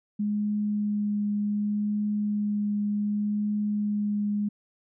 sine tone with vibrato, 207.7 Hz, G#3, in tune, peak -24 dBFS, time 0.19-4.49 s, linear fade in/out 10 ms, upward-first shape triangle, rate 0.67 Hz, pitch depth 11 cents each way, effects none

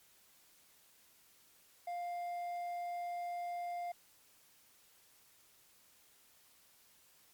triangle tone with hard clipping, 701 Hz, F5, 6 cents sharp, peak -39 dBFS, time 1.87-3.92 s, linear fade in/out 5 ms, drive 7 dB, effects white hiss -66 dBFS RMS until 7.33 s + MP3 96 kbps

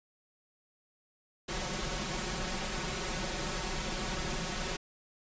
pink noise with comb filter, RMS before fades -35 dBFS, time 1.48-4.77 s, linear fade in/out 10 ms, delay 5.4 ms, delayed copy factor +1, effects resampled to 16000 Hz

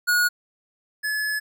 square tone pair in turn, 1450 / 1710.4 Hz, F#6 / A6, -35 / -49 cents, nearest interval minor third, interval 286 cents, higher second, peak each -18 / -24 dBFS, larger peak first, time 0.07-0.29 / 1.03-1.4 s, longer second, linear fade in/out 20 ms, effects none

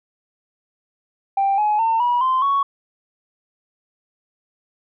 sine tone with pitch steps, 787 / 843.5 / 904 / 968.9 / 1038.5 / 1113 Hz, G5 / G#5 / A5 / B5 / C6 / C#6, +7 / +27 / +47 / -33 / -13 / +7 cents, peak -14 dBFS, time 1.37-2.63 s, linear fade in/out 5 ms, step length 210 ms, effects tanh soft clip ceiling -12 dBFS

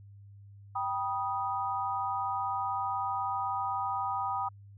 sine chord, G augmented, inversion none, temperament equal with one note detuned, 784 / 971.9 / 1244.5 Hz, G5 / B5 / D#6, 0 / -28 / 0 cents, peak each -34 dBFS, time 0.75-4.49 s, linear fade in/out 10 ms, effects added 100 Hz sine -49 dBFS peak until 4.77 s

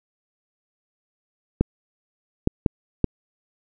clicks, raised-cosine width 3 ms, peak -4 dBFS, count 4, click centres 1.61 / 2.474 / 2.662 / 3.043 s, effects none

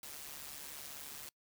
white noise with amplitude modulation, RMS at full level -45 dBFS, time 0.03-1.29 s, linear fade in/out 2 ms, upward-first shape sine, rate 144 Hz, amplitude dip 65%, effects noise-tail reverb RT60 0.1 s tail -25 dB re dry

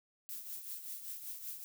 violet noise with tremolo, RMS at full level -42 dBFS, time 0.29-1.64 s, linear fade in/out 0 ms, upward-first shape triangle, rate 5.2 Hz, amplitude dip 65%, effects none

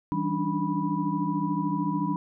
sine tone cluster, 163 / 194.6 / 285.8 / 299.4 / 983 Hz, E3 / G3 / D4 / D4 / B5, -19 / -12 / -47 / +33 / -8 cents, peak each -31 dBFS, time 0.12-2.16 s, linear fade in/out 0 ms, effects none

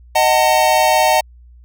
square chord, D# diminished, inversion none, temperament just, 622.3 / 746.7 / 896 Hz, D#5 / F#5 / A5, 0 / +16 / +31 cents, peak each -16 dBFS, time 0.15-1.21 s, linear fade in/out 10 ms, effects added 60 Hz sine -40 dBFS peak until 1.64 s

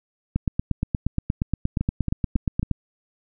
two click trains, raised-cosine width 5 ms, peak -11 / -9 dBFS, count 4 / 21, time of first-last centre 1.81-2.63 / 0.36-2.713 s, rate 3.66 / 8.5 Hz, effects none

